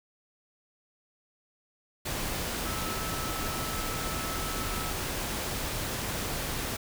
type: tone in noise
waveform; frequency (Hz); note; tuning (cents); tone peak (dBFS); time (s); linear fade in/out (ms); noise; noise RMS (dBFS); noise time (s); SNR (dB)
sine; 1306; E6; -17; -39; 2.65-4.91; 10; pink; -33; 2.05-6.77; -9
effects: none